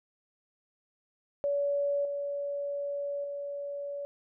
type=tone with level steps; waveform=sine; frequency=569 Hz; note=C#5; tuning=45 cents sharp; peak=-26 / -31 / -34 dBFS; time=1.44-4.05 s; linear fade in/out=0 ms; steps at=2.05 / 3.24 s; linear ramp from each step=2 ms; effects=none